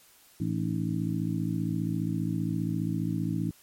harmonic tone with a mistuned harmonic, 55 Hz, A1, in tune, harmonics 2 / 3 / 4 / 5 / 6, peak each -33 / -30 / -35 / -35 / -35 dBFS, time 0.4-3.51 s, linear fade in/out 5 ms, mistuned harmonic 6, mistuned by -87 cents, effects white hiss -58 dBFS RMS until 3.62 s + MP3 64 kbps

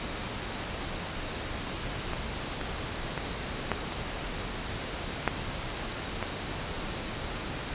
clicks, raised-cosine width 0.5 ms, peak -17 / -19 / -16 / -11 / -20 / -8 / -15 dBFS, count 7, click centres 2.134 / 2.613 / 3.177 / 3.717 / 3.923 / 5.277 / 6.227 s, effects pink hiss -35 dBFS RMS until 7.74 s + resampled to 8000 Hz

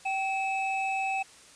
triangle tone pair together, 773 / 2600 Hz, G5 / E7, -24 / -24 cents, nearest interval octave + major sixth, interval 2100 cents, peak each -27 / -30 dBFS, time 0.05-1.23 s, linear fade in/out 10 ms, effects white hiss -53 dBFS RMS until 1.55 s + resampled to 22050 Hz

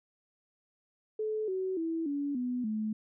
sine tone with pitch steps, 432 / 376.1 / 327.4 / 285 / 248.1 / 216 Hz, A4 / F#4 / E4 / C#4 / B3 / A3, -32 / +28 / -12 / +48 / +8 / -32 cents, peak -30 dBFS, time 1.19-2.93 s, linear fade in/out 5 ms, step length 290 ms, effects none

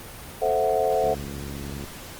sine chord, F# half-diminished seventh, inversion first, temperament equal, 440 / 523.3 / 659.3 / 740 Hz, A4 / C5 / E5 / F#5, 0 / 0 / 0 / 0 cents, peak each -25 dBFS, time 0.41-1.15 s, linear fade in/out 20 ms
click train, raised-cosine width 3 ms, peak -23 dBFS, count 57, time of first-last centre 1.04-1.839 s, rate 70.1 Hz
effects pink hiss -40 dBFS RMS until 2.19 s + Opus 32 kbps

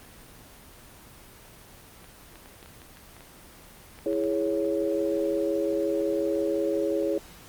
clicks, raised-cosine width 0.3 ms, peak -30 dBFS, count 12, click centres 2.043 / 2.357 / 2.459 / 2.628 / 2.66 / 2.818 / 2.971 / 3.166 / 3.207 / 3.989 / 4.13 / 4.238 s
sine chord, C# minor, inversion first, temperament equal, 329.6 / 415.3 / 554.4 Hz, E4 / G#4 / C#5, 0 / 0 / 0 cents, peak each -28 dBFS, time 4.06-7.18 s, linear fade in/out 2 ms
effects pink hiss -49 dBFS RMS until 7.48 s + Opus 24 kbps

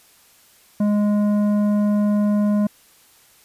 sine tone with tanh clipping, 207.3 Hz, G#3, 3 cents flat, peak -17 dBFS, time 0.8-2.67 s, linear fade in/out 5 ms, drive 10 dB, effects white hiss -53 dBFS RMS until 3.44 s + resampled to 32000 Hz

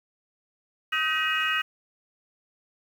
sine tone cluster, 1266 / 1539 / 1901 / 2520 / 2878 Hz, D#6 / G6 / A#6 / D#7 / F#7, +30 / -32 / +33 / +21 / -49 cents, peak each -29 dBFS, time 0.92-1.62 s, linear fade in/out 10 ms, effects tanh soft clip ceiling -14 dBFS + 8-bit

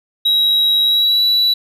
sine tone with pitch glide, 3849 to 3937 Hz, B7 to B7, -45 to -6 cents, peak -8 dBFS, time 0.25-1.54 s, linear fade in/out 10 ms, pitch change +39 cents, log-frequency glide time 0.84-1.23 s, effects tanh soft clip ceiling -10 dBFS + 8-bit

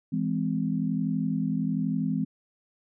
sine chord, E augmented, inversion none, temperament just, 164.81 / 206 / 257.5 Hz, E3 / G#3 / B#3, 0 / -14 / -28 cents, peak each -29 dBFS, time 0.12-2.25 s, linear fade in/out 10 ms, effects none

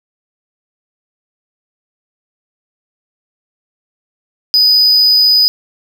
triangle tone, 4978 Hz, D#8, in tune, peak -5 dBFS, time 4.54-5.48 s, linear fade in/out 0 ms, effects none

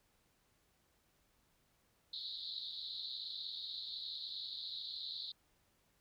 pink band-pass noise, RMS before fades -45 dBFS, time 2.13-5.32 s, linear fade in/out 5 ms, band 3700 to 4300 Hz, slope 96 dB/octave, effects pink hiss -75 dBFS RMS until 6 s

